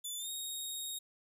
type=tone with pitch glide; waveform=15% pulse; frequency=3493 to 3744 Hz; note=A7 to A#7; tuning=-13 to +7 cents; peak=-32 dBFS; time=0.04-0.99 s; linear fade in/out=10 ms; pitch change=+120 cents; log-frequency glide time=0.17-0.3 s; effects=none